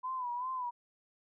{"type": "tone with vibrato", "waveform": "sine", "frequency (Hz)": 1000, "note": "B5", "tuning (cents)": 21, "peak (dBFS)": -34, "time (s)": [0.03, 0.71], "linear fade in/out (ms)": 20, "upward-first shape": "sine", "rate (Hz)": 2.6, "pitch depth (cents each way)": 74, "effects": []}